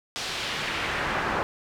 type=noise with band-pass filter sweep; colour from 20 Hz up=brown; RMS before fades=-29 dBFS; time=0.16-1.43 s; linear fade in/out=0 ms; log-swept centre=4600 to 1200 Hz; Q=1.2; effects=none